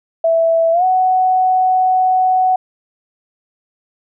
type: tone with pitch glide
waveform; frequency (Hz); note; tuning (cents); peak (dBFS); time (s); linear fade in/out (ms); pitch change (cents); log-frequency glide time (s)
sine; 659 to 744; E5 to F#5; -1 to +9; -10; 0.24-2.56; 5; +210; 0.72-0.84
effects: none